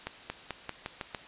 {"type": "accelerating click train", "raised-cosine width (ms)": 0.3, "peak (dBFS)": -18, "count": 7, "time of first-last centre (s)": [0.07, 1.148], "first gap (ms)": 230, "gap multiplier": 0.9, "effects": ["white hiss -49 dBFS RMS until 1.27 s", "resampled to 8000 Hz"]}